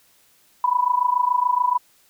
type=tone with amplitude modulation; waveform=sine; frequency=987.8 Hz; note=B5; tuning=in tune; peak=-13 dBFS; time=0.64-1.78 s; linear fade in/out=2 ms; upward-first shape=sine; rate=27 Hz; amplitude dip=85%; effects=white hiss -58 dBFS RMS until 2.09 s